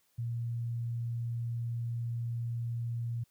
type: tone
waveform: sine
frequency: 117.6 Hz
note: A#2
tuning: 16 cents sharp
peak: -32 dBFS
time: 0.18-3.24 s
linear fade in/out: 10 ms
effects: white hiss -72 dBFS RMS until 3.3 s